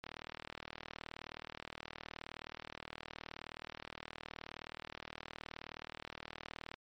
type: click train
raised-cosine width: 0.3 ms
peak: -27 dBFS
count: 263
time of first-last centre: 0.04-6.741 s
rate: 39.1 Hz
effects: MP3 48 kbps